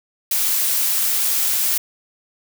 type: noise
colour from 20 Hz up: blue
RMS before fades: -19 dBFS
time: 0.31-1.78 s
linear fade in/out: 5 ms
effects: none